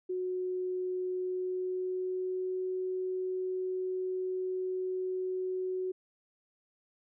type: tone with pitch glide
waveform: sine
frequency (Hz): 367 to 371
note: F#4 to F#4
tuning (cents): -14 to +5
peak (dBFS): -31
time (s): 0.09-5.92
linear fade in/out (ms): 10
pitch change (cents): +19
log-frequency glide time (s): 1.15-2.63
effects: none